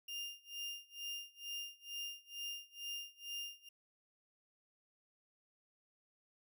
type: tone with tremolo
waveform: 35% pulse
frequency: 2807 Hz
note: F7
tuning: 8 cents sharp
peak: -39 dBFS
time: 0.08-3.69 s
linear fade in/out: 5 ms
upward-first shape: sine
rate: 2.2 Hz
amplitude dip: 95%
effects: none